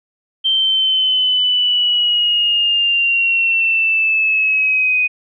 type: linear sweep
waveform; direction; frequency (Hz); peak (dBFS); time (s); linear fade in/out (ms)
sine; down; 3136 to 2489; -12; 0.44-5.08; 20
effects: none